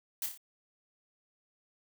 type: noise with echo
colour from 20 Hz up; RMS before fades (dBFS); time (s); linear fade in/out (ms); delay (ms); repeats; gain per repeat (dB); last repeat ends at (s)
blue; -34; 0.22-0.26; 2; 29; 4; -5; 0.376
effects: none